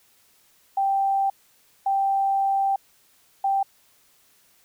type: tone bursts at uneven times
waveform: sine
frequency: 784 Hz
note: G5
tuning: in tune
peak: -19 dBFS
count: 3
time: 0.77-1.3 / 1.86-2.76 / 3.44-3.63 s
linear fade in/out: 5 ms
effects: white hiss -60 dBFS RMS until 4.64 s